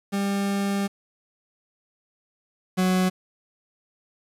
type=tone pair in turn; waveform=40% pulse; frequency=199 / 184.89 Hz; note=G3 / F#3; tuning=+26 / -1 cents; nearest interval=minor second; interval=127 cents; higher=first; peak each=-22 / -18 dBFS; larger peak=second; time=0.12-0.88 / 2.77-3.1 s; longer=first; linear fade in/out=20 ms; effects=resampled to 32000 Hz + 8-bit